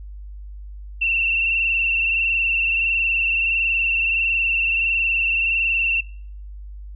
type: tone with frequency modulation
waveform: sine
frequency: 2701 Hz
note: E7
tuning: 42 cents sharp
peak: -17 dBFS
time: 1.01-6.01 s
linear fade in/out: 10 ms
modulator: 21.5 Hz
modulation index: 2.9
effects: noise-tail reverb RT60 0.6 s tail -25 dB re dry + added 50 Hz sine -33 dBFS peak until 6.95 s